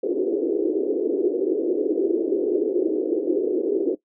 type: band-pass noise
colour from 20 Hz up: white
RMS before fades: -22 dBFS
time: 0.03-3.95 s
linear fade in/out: 5 ms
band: 320 to 430 Hz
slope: 48 dB/octave
effects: noise-tail reverb RT60 0.1 s tail -17 dB re dry